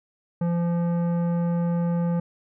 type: tone with tanh clipping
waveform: triangle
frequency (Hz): 171.6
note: F3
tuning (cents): -30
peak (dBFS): -23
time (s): 0.41-2.2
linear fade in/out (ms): 5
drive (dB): 17
effects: none